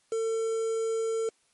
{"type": "tone with quantisation", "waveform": "triangle", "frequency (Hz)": 450, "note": "A4", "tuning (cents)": 39, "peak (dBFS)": -24, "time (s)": [0.12, 1.29], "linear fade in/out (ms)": 2, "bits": 7, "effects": ["white hiss -68 dBFS RMS until 1.53 s", "MP3 48 kbps"]}